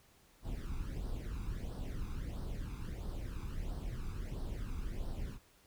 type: noise with flanger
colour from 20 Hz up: brown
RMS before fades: -40 dBFS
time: 0.42-5.39 s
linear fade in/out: 50 ms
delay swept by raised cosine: 0.21 to 0.83 ms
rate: 1.5 Hz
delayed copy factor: +1
effects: pink hiss -66 dBFS RMS until 5.66 s